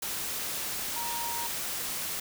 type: tone in noise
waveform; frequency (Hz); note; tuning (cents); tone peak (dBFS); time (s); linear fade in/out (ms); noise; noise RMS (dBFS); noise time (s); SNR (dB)
sine; 939; A#5; +12; -35; 0.96-1.47; 5; white; -34; 0.02-2.2; -4
effects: none